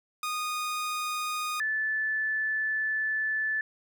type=tone pair in turn; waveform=sawtooth / sine; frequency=1234 / 1745.1 Hz; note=D#6 / A6; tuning=-15 / -15 cents; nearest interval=tritone; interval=600 cents; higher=second; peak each=-26 dBFS; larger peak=neither; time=0.23-1.6 / 1.6-3.61 s; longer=second; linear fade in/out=2 ms; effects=none